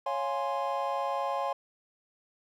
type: chord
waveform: triangle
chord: Db major seventh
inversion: none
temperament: equal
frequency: 554.4 / 698.5 / 830.6 / 1046.5 Hz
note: Db5 / F5 / Ab5 / C6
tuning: 0 / 0 / 0 / 0 cents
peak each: -32 / -34 / -32 / -32 dBFS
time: 0.06-1.53 s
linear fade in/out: 5 ms
effects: none